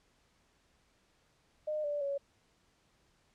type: tone with pitch steps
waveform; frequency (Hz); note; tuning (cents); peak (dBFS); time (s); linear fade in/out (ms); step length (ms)
sine; 610 / 584.5 / 560; D#5 / D5 / C#5; -34 / -8 / +18; -32; 1.67-2.18; 10; 170
effects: pink hiss -71 dBFS RMS until 3.34 s + low-pass 8000 Hz 12 dB/octave